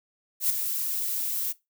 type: noise with ADSR envelope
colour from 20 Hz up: violet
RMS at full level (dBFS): -21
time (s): 0.4-1.53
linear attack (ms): 100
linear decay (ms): 3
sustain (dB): -8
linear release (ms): 21
effects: noise-tail reverb RT60 0.2 s tail -19 dB re dry